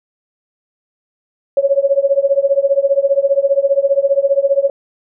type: tone with tremolo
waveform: sine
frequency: 554.4 Hz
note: C#5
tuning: in tune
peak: -6 dBFS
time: 1.57-4.7 s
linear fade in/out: 2 ms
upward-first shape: triangle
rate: 15 Hz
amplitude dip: 100%
effects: none